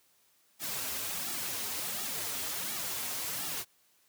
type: noise with flanger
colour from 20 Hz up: white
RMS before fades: -36 dBFS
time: 0.59-3.65 s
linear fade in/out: 50 ms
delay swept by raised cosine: 1.9 to 6.1 ms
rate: 1.4 Hz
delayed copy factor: -0.9
effects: white hiss -68 dBFS RMS until 4.08 s + high-pass 80 Hz 12 dB/octave